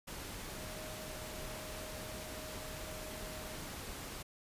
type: tone in noise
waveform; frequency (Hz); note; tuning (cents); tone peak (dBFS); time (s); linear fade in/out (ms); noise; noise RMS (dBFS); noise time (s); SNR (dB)
sine; 622.3; D#5; 0; -50; 0.55-3.56; 10; pink; -45; 0.07-4.23; -8
effects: resampled to 32000 Hz